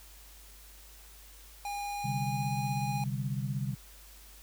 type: tone with pitch glide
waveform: square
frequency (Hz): 813 to 820.5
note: G#5 to G#5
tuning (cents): -37 to -21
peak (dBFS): -35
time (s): 1.65-3.04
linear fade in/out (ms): 2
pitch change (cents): +16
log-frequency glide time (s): 1.76-2.5
type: chord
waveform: sine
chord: C suspended second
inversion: none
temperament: just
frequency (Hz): 130.81 / 147.16 / 196.22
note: C3 / D3 / G3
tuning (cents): 0 / +4 / +2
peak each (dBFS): -33 / -36 / -38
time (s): 2.04-3.75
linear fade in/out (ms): 10
effects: added 50 Hz sine -53 dBFS peak until 4.42 s + white hiss -55 dBFS RMS until 4.42 s